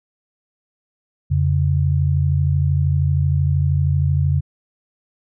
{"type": "tone pair together", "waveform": "sine", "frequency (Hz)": [87, 139.91], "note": ["F2", "C#3"], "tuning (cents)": [-6, 16], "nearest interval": "minor sixth", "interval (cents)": 822, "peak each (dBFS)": -17, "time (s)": [1.3, 4.41], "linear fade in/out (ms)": 20, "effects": []}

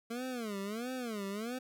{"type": "tone with vibrato", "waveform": "25% pulse", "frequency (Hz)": 225, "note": "A3", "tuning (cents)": 39, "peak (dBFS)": -33, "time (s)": [0.1, 1.59], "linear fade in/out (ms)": 10, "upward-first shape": "sine", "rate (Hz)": 1.5, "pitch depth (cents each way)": 240, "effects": []}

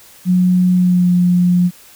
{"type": "tone with pitch glide", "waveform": "sine", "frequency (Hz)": [181.5, 177.97], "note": ["F#3", "F3"], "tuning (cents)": [-33, 33], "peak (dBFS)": -9, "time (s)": [0.25, 1.71], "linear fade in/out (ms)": 50, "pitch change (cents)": -34, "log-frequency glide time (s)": [0.73, 1.11], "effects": ["white hiss -43 dBFS RMS until 1.95 s"]}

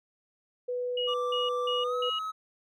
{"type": "tone", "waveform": "sine", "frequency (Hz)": 493.9, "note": "B4", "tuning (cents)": 0, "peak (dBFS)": -29, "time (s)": [0.68, 2.1], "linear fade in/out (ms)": 10}
{"type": "tone bursts", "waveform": "sine", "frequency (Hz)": 2894, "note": "F#7", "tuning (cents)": -39, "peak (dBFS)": -30, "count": 4, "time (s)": [0.97, 2.19], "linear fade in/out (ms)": 5, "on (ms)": 170, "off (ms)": 180}
{"type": "tone with pitch glide", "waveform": "triangle", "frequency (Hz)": [1174.7, 1281], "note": ["D6", "E6"], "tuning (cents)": [0, -50], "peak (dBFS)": -30, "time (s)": [1.07, 2.32], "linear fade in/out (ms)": 20, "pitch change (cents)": 150, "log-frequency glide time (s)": [1.8, 1.95]}
{"effects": []}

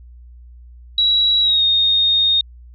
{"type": "tone with pitch glide", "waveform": "sine", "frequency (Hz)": [3890, 3699], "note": ["B7", "A#7"], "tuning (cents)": [-27, -14], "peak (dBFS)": -12, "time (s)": [0.98, 2.41], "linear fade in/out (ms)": 2, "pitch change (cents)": -87, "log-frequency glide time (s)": [1.42, 1.63], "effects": ["added 60 Hz sine -38 dBFS peak until 2.74 s"]}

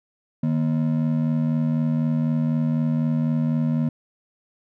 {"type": "ring-modulated tone", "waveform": "triangle", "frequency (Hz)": 196, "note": "G3", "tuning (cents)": 0, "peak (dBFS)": -14, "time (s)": [0.43, 3.89], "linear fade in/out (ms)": 5, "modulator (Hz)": 42, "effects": []}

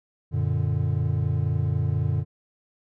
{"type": "chord", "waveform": "triangle", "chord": "Gb augmented", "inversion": "none", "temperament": "equal", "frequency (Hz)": [92.5, 116.54, 146.83], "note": ["Gb2", "Bb2", "D3"], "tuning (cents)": [0, 0, 0], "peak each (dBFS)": -24, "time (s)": [0.31, 2.25], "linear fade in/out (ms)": 50, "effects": []}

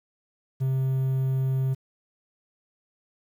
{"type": "tone", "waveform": "triangle", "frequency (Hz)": 132.3, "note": "C3", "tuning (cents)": 20, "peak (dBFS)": -20, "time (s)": [0.6, 1.75], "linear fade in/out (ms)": 20, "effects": ["9-bit"]}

